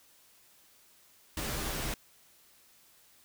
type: noise with comb filter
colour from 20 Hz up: pink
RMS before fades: -35 dBFS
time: 1.37-1.94 s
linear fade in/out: 2 ms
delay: 11 ms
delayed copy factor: -0.55
effects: white hiss -62 dBFS RMS until 3.24 s